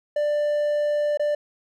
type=tone with dropouts; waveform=triangle; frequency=591 Hz; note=D5; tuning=11 cents sharp; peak=-18 dBFS; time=0.16-1.35 s; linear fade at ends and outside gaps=5 ms; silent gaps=1.174-1.195 s; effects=none